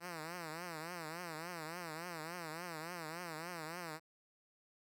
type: tone with vibrato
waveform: 5% pulse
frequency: 166.5 Hz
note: E3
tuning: 18 cents sharp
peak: -32 dBFS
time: 0-4 s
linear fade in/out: 50 ms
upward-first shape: triangle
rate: 3.5 Hz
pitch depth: 160 cents each way
effects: none